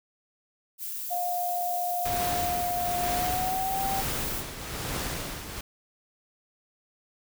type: noise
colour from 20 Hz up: violet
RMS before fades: -35 dBFS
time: 0.78-4.44 s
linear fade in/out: 50 ms
type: tone with pitch glide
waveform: sine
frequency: 709 to 777.6 Hz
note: F5 to G5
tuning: +26 to -14 cents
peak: -27 dBFS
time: 1.1-4.02 s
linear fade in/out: 20 ms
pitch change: +160 cents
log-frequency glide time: 3.1-3.83 s
type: noise with tremolo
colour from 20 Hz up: pink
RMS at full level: -31 dBFS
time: 2.05-5.61 s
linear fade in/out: 5 ms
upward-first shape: triangle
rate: 1.1 Hz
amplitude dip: 65%
effects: none

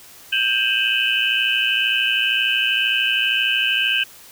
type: tone cluster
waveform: sine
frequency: 1579 / 2530 / 2652 / 2932 / 3045 Hz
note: G6 / D#7 / E7 / F#7 / F#7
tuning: +12 / +28 / +10 / -16 / +49 cents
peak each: -23 dBFS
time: 0.32-4.04 s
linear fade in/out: 10 ms
effects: white hiss -44 dBFS RMS until 4.31 s

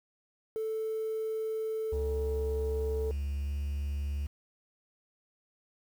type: tone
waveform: sine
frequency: 440 Hz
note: A4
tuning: in tune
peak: -30 dBFS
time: 0.56-3.11 s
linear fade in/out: 0 ms
type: tone with pitch glide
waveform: triangle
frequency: 70.8 to 71.54 Hz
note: C#2 to D2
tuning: +37 to -45 cents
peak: -28 dBFS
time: 1.92-4.27 s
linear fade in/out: 10 ms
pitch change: +18 cents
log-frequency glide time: 3.44-3.52 s
effects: tanh soft clip ceiling -24 dBFS + 9-bit

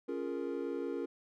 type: chord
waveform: triangle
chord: Bb minor seventh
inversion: first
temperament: equal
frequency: 277.2 / 349.2 / 415.3 / 466.2 Hz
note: Db4 / F4 / Ab4 / Bb4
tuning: 0 / 0 / 0 / 0 cents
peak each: -38 / -38 / -40 / -38 dBFS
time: 0.08-1.06 s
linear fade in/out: 10 ms
effects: none

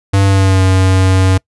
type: tone with pitch glide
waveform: square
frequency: 98.1 to 94.21 Hz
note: G2 to F#2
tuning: +2 to +32 cents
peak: -8 dBFS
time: 0.13-1.38 s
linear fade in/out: 10 ms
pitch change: -70 cents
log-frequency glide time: 0.25-0.62 s
effects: noise-tail reverb RT60 0.1 s tail -25 dB re dry + resampled to 24000 Hz

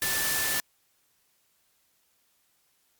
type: tone in noise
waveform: sine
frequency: 1760 Hz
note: A6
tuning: in tune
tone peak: -32 dBFS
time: 0.02-0.6 s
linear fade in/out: 0 ms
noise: white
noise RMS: -28 dBFS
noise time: 0.02-0.6 s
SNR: -7 dB
effects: white hiss -69 dBFS RMS until 2.99 s + MP3 96 kbps

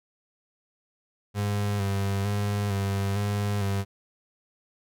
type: tone with vibrato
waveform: 35% pulse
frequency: 100.4 Hz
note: G2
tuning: 42 cents sharp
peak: -23 dBFS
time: 1.34-3.85 s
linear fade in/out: 50 ms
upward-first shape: square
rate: 1.1 Hz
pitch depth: 32 cents each way
effects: none

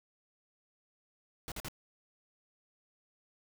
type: noise bursts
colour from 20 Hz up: pink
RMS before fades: -41 dBFS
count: 3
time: 1.48-1.684 s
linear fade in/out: 0 ms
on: 38 ms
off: 45 ms
effects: none

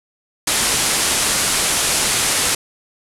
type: low-pass noise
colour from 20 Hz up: white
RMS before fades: -18 dBFS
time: 0.47-2.55 s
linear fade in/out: 5 ms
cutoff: 11000 Hz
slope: 48 dB/octave
effects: none

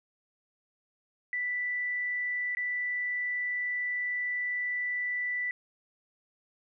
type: tone with dropouts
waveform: sine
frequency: 1975.5 Hz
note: B6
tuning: in tune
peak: -29 dBFS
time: 1.33-5.51 s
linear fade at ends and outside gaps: 1 ms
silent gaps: 2.55-2.57 s
effects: none

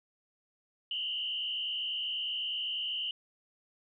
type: tone with frequency modulation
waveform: sine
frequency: 2960 Hz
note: F#7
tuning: in tune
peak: -32 dBFS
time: 0.91-3.11 s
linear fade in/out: 2 ms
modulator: 68.2 Hz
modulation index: 2.1
effects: none

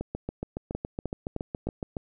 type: two click trains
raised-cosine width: 2 ms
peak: -18 / -17 dBFS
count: 15 / 4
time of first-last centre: 0.01-1.968 / 0.75-1.67 s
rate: 7.15 / 3.26 Hz
effects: none

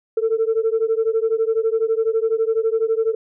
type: beating tone pair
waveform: sine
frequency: 443 / 455 Hz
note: A4 / A#4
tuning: +12 / -42 cents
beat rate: 12 Hz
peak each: -18 / -19 dBFS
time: 0.17-3.15 s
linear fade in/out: 5 ms
effects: tanh soft clip ceiling -11 dBFS

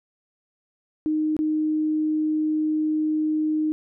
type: tone with dropouts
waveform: sine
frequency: 309 Hz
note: D#4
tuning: 12 cents flat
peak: -20 dBFS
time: 1.06-3.72 s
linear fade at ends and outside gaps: 0 ms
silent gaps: 1.366-1.39 s
effects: none

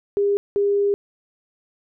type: tone bursts at uneven times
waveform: sine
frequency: 403.9 Hz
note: G#4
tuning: 48 cents flat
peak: -16 dBFS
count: 2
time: 0.17-0.37 / 0.56-0.94 s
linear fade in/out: 0 ms
effects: none

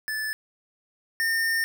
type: tone pair in turn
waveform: square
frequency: 1743 / 1817.6 Hz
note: A6 / A#6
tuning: -17 / -44 cents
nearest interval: minor second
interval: 73 cents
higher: second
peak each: -28 / -23 dBFS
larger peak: second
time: 0.08-0.33 / 1.2-1.64 s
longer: second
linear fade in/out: 0 ms
effects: none

